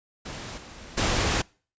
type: noise with level steps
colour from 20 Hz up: pink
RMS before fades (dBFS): -37 / -44 / -24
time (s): 0.25-1.42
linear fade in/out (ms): 10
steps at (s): 0.57 / 0.97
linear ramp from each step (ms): 10
effects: noise-tail reverb RT60 0.4 s tail -25 dB re dry + resampled to 16000 Hz